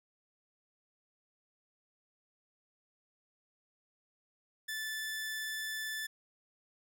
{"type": "tone", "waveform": "sawtooth", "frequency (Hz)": 1751, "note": "A6", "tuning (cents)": -9, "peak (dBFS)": -33, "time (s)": [4.68, 6.07], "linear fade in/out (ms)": 10, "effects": []}